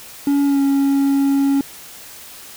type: tone with pitch glide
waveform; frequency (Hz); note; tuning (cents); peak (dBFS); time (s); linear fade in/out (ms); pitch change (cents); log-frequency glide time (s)
triangle; 282.6 to 276.8; C#4 to C#4; +34 to -2; -11; 0.27-1.61; 2; -36; 0.45-0.6
effects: white hiss -38 dBFS RMS until 2.56 s